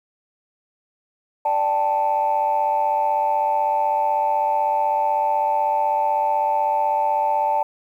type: chord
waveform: sine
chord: D suspended fourth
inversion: none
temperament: equal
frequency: 587.3 / 784 / 880 Hz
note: D5 / G5 / A5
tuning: 0 / 0 / 0 cents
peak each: -24 / -23 / -18 dBFS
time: 1.45-7.63 s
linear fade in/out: 5 ms
effects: tanh soft clip ceiling -11 dBFS + 9-bit